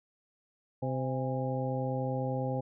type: harmonic tone with a mistuned harmonic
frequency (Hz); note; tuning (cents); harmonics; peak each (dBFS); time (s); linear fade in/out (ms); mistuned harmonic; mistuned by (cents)
130; C3; -11; 1 / 2 / 3 / 4 / 5 / 6; -33 / -37 / -43 / -35 / -45 / -39; 0.82-2.61; 10; 6; +74
effects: none